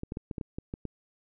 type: clicks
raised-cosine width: 3 ms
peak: -22 dBFS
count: 9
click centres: 0.034 / 0.121 / 0.171 / 0.312 / 0.382 / 0.412 / 0.585 / 0.739 / 0.853 s
effects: none